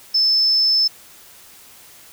sine tone, 5260 Hz, E8, 5 cents flat, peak -13 dBFS, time 0.14-0.88 s, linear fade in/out 10 ms, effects white hiss -45 dBFS RMS until 2.12 s

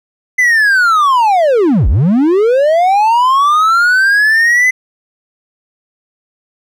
triangle linear two-way sweep, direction down then up, 2040 to 44.62 to 2040 Hz, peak -5 dBFS, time 0.38-4.71 s, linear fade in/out 10 ms, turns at 1.88 s, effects none

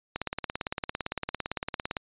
click train, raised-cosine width 0.3 ms, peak -14 dBFS, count 33, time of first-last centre 0.16-1.968 s, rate 17.7 Hz, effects resampled to 8000 Hz

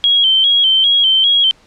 sine tone with vibrato, 3203 Hz, G7, 37 cents sharp, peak -8 dBFS, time 0.04-1.51 s, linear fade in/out 0 ms, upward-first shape square, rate 2.5 Hz, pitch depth 53 cents each way, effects pink hiss -49 dBFS RMS until 1.66 s + low-pass 6000 Hz 12 dB/octave

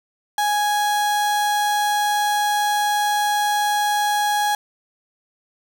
35% pulse tone, 830.6 Hz, G#5, in tune, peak -16 dBFS, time 0.38-4.55 s, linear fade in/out 2 ms, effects none

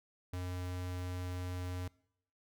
square tone, 90.3 Hz, F#2, 42 cents flat, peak -38 dBFS, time 0.33-1.88 s, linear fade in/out 5 ms, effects noise-tail reverb RT60 0.7 s tail -23 dB re dry

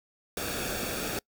pink noise with comb filter, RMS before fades -33 dBFS, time 0.37-1.19 s, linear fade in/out 2 ms, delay 0.99 ms, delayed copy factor -0.6, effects noise-tail reverb RT60 0.1 s tail -26 dB re dry

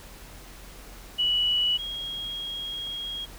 sine tone pair in turn, 2943 / 3275 Hz, F#7 / G#7, -10 / -25 cents, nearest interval major second, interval 185 cents, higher second, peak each -21 / -31 dBFS, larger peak first, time 1.18-1.78 / 1.78-3.26 s, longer second, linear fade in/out 20 ms, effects added 43 Hz sine -46 dBFS peak until 3.38 s + pink hiss -47 dBFS RMS until 3.38 s

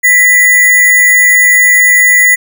sine tone with sample-and-hold, 1975.5 Hz, B6, in tune, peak -3 dBFS, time 0.03-2.36 s, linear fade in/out 20 ms, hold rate 8820 Hz, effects none

